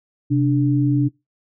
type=tone pair together; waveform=sine; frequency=130.3 / 292.8 Hz; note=C3 / D4; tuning=-7 / -5 cents; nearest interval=octave + major second; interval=1402 cents; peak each=-17 dBFS; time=0.3-1.09 s; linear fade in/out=20 ms; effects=noise-tail reverb RT60 0.2 s tail -22 dB re dry